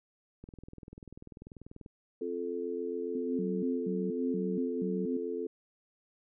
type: click train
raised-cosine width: 3 ms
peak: -34 dBFS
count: 30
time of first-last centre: 0.44-1.862 s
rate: 20.4 Hz
type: harmonic tone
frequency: 87.31 Hz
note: F2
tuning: in tune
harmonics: 3 / 4 / 5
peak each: -40 / -38 / -35 dBFS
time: 2.21-5.47 s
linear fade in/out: 5 ms
type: tone with vibrato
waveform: sine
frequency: 220 Hz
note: A3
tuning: in tune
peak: -32 dBFS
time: 3.15-5.17 s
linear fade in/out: 5 ms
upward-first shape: square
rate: 2.1 Hz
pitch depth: 280 cents each way
effects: none